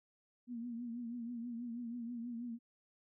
sine tone with vibrato, 237 Hz, A#3, 29 cents sharp, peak -40 dBFS, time 0.47-2.59 s, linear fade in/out 50 ms, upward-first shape triangle, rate 6.2 Hz, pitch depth 77 cents each way, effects none

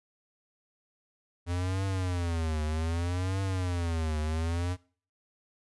square tone with vibrato, 86.1 Hz, F2, 24 cents flat, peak -29 dBFS, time 1.46-4.77 s, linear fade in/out 50 ms, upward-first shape triangle, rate 0.64 Hz, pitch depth 220 cents each way, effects noise-tail reverb RT60 0.4 s tail -20 dB re dry + resampled to 24000 Hz

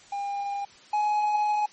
triangle tone pair in turn, 804 / 839.9 Hz, G5 / G#5, +44 / +19 cents, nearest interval minor second, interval 75 cents, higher second, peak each -26 / -20 dBFS, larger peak second, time 0.12-0.65 / 0.93-1.66 s, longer second, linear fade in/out 5 ms, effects white hiss -52 dBFS RMS until 1.72 s + MP3 32 kbps

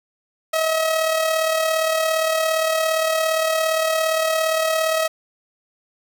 sawtooth tone with amplitude modulation, 640 Hz, D#5, 49 cents sharp, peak -12 dBFS, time 0.53-5.08 s, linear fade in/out 10 ms, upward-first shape sine, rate 37.4 Hz, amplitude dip 45%, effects none

